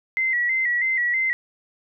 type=tone with vibrato; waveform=sine; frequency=2000 Hz; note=B6; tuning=21 cents sharp; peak=-19 dBFS; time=0.17-1.33 s; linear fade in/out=0 ms; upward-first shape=square; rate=3.1 Hz; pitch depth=61 cents each way; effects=none